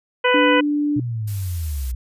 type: harmonic tone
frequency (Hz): 497.6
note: B4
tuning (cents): +13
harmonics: 1 / 2 / 3 / 4 / 5 / 6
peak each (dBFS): -17 / -20 / -22 / -23 / -24 / -25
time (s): 0.24-0.61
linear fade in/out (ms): 10
type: tone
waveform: sine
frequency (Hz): 293.7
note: D4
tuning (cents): 0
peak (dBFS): -17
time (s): 0.34-1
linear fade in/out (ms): 5
type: linear sweep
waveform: sine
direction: down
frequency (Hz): 127.4 to 58.27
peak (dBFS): -22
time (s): 0.96-1.95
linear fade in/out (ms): 5
type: noise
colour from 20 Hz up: blue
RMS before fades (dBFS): -37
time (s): 1.27-1.92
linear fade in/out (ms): 10
effects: resampled to 32000 Hz